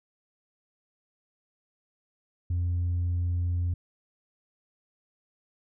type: tone with tanh clipping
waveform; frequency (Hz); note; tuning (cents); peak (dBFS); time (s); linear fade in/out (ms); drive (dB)
triangle; 87.5; F2; +4; -25; 2.5-3.74; 5; 6
effects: none